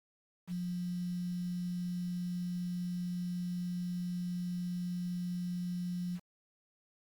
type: tone with quantisation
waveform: sine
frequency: 177.6 Hz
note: F3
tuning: 29 cents sharp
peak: -34 dBFS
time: 0.47-6.2 s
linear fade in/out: 50 ms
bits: 9
effects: Opus 48 kbps